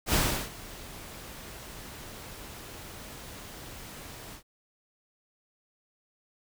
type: noise with ADSR envelope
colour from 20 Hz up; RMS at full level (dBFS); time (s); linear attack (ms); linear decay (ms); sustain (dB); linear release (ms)
pink; -24; 0.06-4.43; 77; 350; -20; 93
effects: none